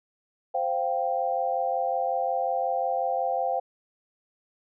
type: chord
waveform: sine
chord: C suspended fourth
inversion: none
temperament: equal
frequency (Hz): 523.3 / 698.5 / 784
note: C5 / F5 / G5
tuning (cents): 0 / 0 / 0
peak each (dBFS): -29 / -28 / -28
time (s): 0.54-3.6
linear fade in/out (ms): 10
effects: none